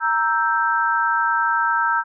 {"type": "chord", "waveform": "sine", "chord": "E diminished", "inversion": "second", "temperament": "equal", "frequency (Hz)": [932.3, 1318.5, 1568], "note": ["Bb5", "E6", "G6"], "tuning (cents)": [0, 0, 0], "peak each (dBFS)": -21, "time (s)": [0, 2.04], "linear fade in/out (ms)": 50, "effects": []}